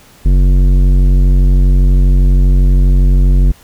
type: tone with tanh clipping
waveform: triangle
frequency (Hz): 46.25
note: F#1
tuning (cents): 0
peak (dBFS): -7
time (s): 0.25-3.52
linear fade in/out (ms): 10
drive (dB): 17
effects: pink hiss -43 dBFS RMS until 3.63 s